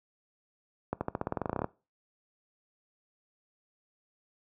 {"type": "accelerating click train", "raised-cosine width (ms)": 1, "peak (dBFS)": -16, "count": 16, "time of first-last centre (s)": [0.93, 1.644], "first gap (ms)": 80, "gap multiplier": 0.92, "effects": ["noise-tail reverb RT60 0.3 s tail -20 dB re dry", "high-pass 80 Hz 12 dB/octave"]}